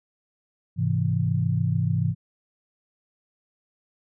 sine chord, Ab augmented, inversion none, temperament equal, 103.83 / 130.81 / 164.81 Hz, Ab2 / C3 / E3, 0 / 0 / 0 cents, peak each -25 dBFS, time 0.76-2.15 s, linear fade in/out 50 ms, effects none

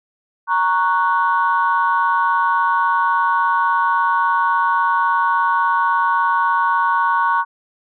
sine chord, F# major, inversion first, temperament equal, 932.3 / 1108.7 / 1480 Hz, A#5 / C#6 / F#6, 0 / 0 / 0 cents, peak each -17 / -17 / -20 dBFS, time 0.47-7.45 s, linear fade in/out 50 ms, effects tanh soft clip ceiling -5 dBFS

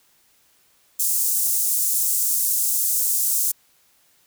pink high-pass noise, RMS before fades -21 dBFS, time 0.99-3.52 s, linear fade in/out 10 ms, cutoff 7400 Hz, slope 24 dB/octave, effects white hiss -60 dBFS RMS until 4.26 s

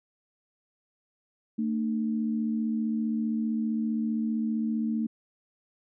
sine tone pair together, 224.7 / 300 Hz, A3 / D4, +37 / +37 cents, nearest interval perfect fourth, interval 500 cents, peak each -26 / -34 dBFS, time 1.58-5.07 s, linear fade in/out 10 ms, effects none

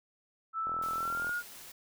sine tone with pitch glide, 1318.5 to 1429.6 Hz, E6 to F6, 0 to +40 cents, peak -31 dBFS, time 0.53-1.43 s, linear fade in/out 50 ms, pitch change +140 cents, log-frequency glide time 0.94-1.29 s
click train, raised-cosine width 1 ms, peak -31 dBFS, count 27, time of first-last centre 0.67-1.294 s, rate 41.7 Hz
white noise, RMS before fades -49 dBFS, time 0.82-1.72 s, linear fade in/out 5 ms
effects none

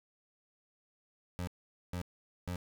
25% pulse tone bursts, 89 Hz, F2, 33 cents sharp, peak -32 dBFS, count 3, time 1.39-2.559 s, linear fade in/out 0 ms, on 83 ms, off 460 ms, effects none

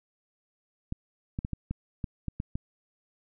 clicks, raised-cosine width 5 ms, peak -19 dBFS, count 9, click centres 0.924 / 1.389 / 1.449 / 1.533 / 1.71 / 2.042 / 2.283 / 2.401 / 2.555 s, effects none

